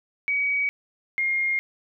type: tone pair in turn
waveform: sine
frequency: 2265 / 2130 Hz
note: C#7 / C7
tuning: +37 / +30 cents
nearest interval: minor second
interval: 107 cents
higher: first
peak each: -21 dBFS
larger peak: neither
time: 0.28-0.69 / 1.18-1.59 s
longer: neither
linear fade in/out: 0 ms
effects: none